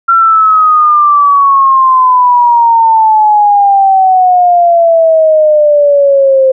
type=exponential sweep; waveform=sine; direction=down; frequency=1368 to 523.3 Hz; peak=-3 dBFS; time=0.08-6.52 s; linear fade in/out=10 ms; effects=none